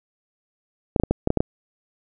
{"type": "clicks", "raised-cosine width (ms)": 2, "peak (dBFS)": -5, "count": 8, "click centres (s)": [0.962, 0.999, 1.036, 1.11, 1.274, 1.304, 1.373, 1.405], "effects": []}